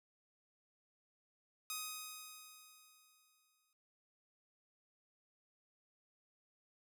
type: tone with exponential decay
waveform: 5% pulse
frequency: 1254 Hz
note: D#6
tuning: 13 cents sharp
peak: -28 dBFS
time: 1.7-3.73 s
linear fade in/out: 1 ms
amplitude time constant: 440 ms
effects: none